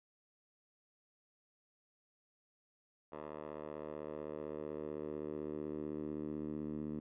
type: tone with band-pass filter sweep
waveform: 10% pulse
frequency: 75.8 Hz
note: D#2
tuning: 45 cents flat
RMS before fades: -43 dBFS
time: 3.12-7 s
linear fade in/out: 5 ms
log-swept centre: 730 to 250 Hz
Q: 2
effects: resampled to 8000 Hz